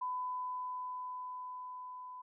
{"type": "tone with level ramp", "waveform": "sine", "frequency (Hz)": 1003, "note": "B5", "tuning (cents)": 26, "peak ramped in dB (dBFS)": [-34, -45], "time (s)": [0.01, 2.22], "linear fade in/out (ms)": 10, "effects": []}